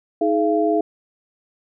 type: tone cluster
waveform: sine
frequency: 316.3 / 422.3 / 683 Hz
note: D#4 / G#4 / F5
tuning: +29 / +29 / -39 cents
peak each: -20 dBFS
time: 0.21-0.81 s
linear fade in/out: 5 ms
effects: none